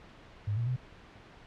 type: tone with pitch steps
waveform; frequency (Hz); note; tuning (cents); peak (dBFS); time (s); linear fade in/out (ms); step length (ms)
sine; 103.7 / 117.4 / 126.4; G#2 / A#2 / B2; -2 / +13 / +41; -28; 0.47-0.764; 10; 98
effects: pink hiss -53 dBFS RMS until 1.46 s + low-pass 3000 Hz 12 dB/octave